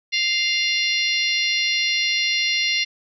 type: harmonic tone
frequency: 698.5 Hz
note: F5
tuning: in tune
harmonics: 3 / 4 / 5 / 6 / 7 / 8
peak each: -23 / -24 / -28 / -25 / -31 / -29 dBFS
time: 0.12-2.85 s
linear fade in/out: 20 ms
effects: none